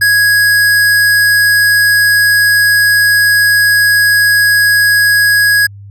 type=tone; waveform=square; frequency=1661.2 Hz; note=G#6; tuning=in tune; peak=-7 dBFS; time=0.01-5.67 s; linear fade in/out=10 ms; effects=added 100 Hz sine -29 dBFS peak until 5.9 s